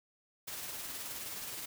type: noise with tremolo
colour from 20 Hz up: white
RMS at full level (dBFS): -41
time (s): 0.47-1.66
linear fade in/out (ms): 10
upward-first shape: sine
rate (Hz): 19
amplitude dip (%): 30
effects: none